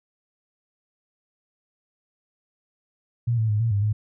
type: tone with pitch steps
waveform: sine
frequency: 118.5 / 110.9 / 105.3 / 115 / 101.1 / 106.3 Hz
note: A#2 / A2 / G#2 / A#2 / G#2 / G#2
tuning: +29 / +14 / +24 / -23 / -46 / +41 cents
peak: -19 dBFS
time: 3.27-3.93 s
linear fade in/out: 10 ms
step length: 110 ms
effects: none